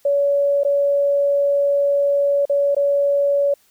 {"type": "tone with dropouts", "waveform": "sine", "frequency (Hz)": 566, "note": "C#5", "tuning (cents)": 36, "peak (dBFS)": -14, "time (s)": [0.05, 3.54], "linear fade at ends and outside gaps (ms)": 5, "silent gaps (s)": [[0.635, 0.648], [2.454, 2.496], [2.748, 2.765]], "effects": ["white hiss -58 dBFS RMS until 3.7 s"]}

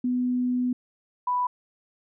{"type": "tone pair in turn", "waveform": "sine", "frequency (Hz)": [248.9, 989.6], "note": ["B3", "B5"], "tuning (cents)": [14, 3], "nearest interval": "2 octaves", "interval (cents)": 2389, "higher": "second", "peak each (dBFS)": -22, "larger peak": "neither", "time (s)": [[0.04, 0.73], [1.27, 1.47]], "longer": "first", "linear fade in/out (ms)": 5, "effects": []}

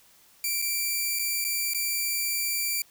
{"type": "tone with dropouts", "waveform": "5% pulse", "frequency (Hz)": 2345, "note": "D7", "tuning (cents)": -3, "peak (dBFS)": -16, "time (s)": [0.44, 2.82], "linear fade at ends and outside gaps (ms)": 2, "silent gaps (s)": [[0.618, 0.622], [1.189, 1.193], [1.443, 1.448], [1.736, 1.746]], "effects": ["white hiss -58 dBFS RMS until 2.9 s"]}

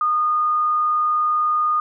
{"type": "tone", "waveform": "sine", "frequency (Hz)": 1226, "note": "D#6", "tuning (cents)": -26, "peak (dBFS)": -16, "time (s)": [0.01, 1.8], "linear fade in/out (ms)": 2, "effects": []}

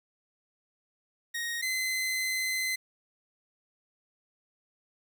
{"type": "tone pair in turn", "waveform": "sawtooth", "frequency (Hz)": [1872, 2049], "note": ["A#6", "C7"], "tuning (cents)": [7, -37], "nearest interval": "major second", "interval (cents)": 156, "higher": "second", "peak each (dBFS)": [-28, -25], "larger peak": "second", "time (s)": [[1.34, 1.62], [1.62, 2.76]], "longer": "second", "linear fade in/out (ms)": 10, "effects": ["10-bit"]}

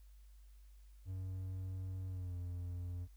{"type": "tone with pitch glide", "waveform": "triangle", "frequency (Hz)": [93.5, 88.51], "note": ["F#2", "F2"], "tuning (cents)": [19, 24], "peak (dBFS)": -38, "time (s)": [1.05, 3.08], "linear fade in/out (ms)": 50, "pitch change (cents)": -95, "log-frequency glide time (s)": [2.08, 2.35], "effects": ["added 50 Hz sine -56 dBFS peak until 3.16 s", "white hiss -75 dBFS RMS until 3.16 s"]}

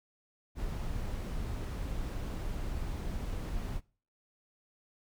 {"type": "noise", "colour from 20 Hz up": "brown", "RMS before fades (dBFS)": -36, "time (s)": [0.55, 3.81], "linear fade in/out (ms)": 50, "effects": ["noise-tail reverb RT60 0.4 s tail -23 dB re dry"]}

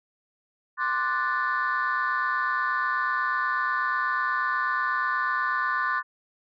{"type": "chord", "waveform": "sine", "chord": "D dominant seventh", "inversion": "third", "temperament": "equal", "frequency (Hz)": [1046.5, 1174.7, 1480, 1760], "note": ["C6", "D6", "F#6", "A6"], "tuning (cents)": [0, 0, 0, 0], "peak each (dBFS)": -28, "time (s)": [0.77, 6.03], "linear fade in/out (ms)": 50, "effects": ["tanh soft clip ceiling -17 dBFS"]}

